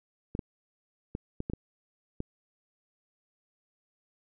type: clicks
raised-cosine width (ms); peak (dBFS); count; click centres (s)
3; -20; 7; 0.351 / 0.392 / 1.151 / 1.404 / 1.499 / 1.535 / 2.204
effects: none